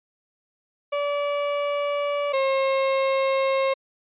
35% pulse tone pair in turn, 576 / 537.1 Hz, D5 / C5, -34 / +45 cents, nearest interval minor second, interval 121 cents, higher first, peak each -21 / -18 dBFS, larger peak second, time 0.92-2.33 / 2.33-3.74 s, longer neither, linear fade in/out 10 ms, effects resampled to 8000 Hz

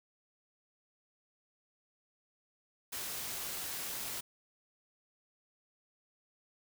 white noise, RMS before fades -40 dBFS, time 2.92-4.21 s, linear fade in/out 10 ms, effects none

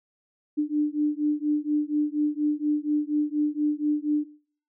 sine beating tone pair, 296.3 / 300.5 Hz, D4 / D4, +15 / +40 cents, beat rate 4.2 Hz, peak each -25 dBFS, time 0.57-4.25 s, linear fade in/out 20 ms, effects noise-tail reverb RT60 0.5 s tail -21 dB re dry

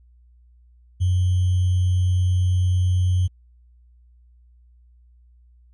sine tone with sample-and-hold, 90.9 Hz, F#2, 30 cents flat, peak -16 dBFS, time 1-3.28 s, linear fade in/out 20 ms, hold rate 3150 Hz, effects added 60 Hz sine -50 dBFS peak until 5.73 s + resampled to 24000 Hz

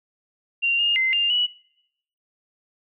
sine tone with pitch steps, 2769 / 2832 / 2070 / 2802 / 2938 Hz, F7 / F7 / C7 / F7 / F#7, -15 / +23 / -19 / +5 / -13 cents, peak -18 dBFS, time 0.62-1.47 s, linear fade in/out 20 ms, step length 170 ms, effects noise-tail reverb RT60 0.8 s tail -22 dB re dry

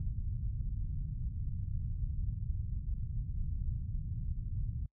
pink low-pass noise, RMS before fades -36 dBFS, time 0-4.86 s, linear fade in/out 2 ms, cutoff 130 Hz, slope 24 dB/octave, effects noise-tail reverb RT60 0.1 s tail -26 dB re dry

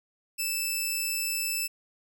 10% pulse tone, 2637 Hz, E7, in tune, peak -19 dBFS, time 0.38-1.68 s, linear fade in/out 20 ms, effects none

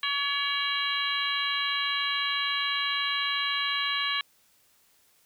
harmonic tone with a mistuned harmonic, 566 Hz, C#5, 36 cents sharp, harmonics 2 / 3 / 4 / 5 / 6 / 7, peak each -33 / -33 / -33 / -33 / -33 / -33 dBFS, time 0.03-4.21 s, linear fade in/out 2 ms, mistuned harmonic 6, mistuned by -79 cents, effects white hiss -64 dBFS RMS until 5.25 s

